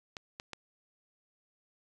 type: clicks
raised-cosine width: 0.2 ms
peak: -23 dBFS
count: 3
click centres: 0.168 / 0.399 / 0.533 s
effects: resampled to 22050 Hz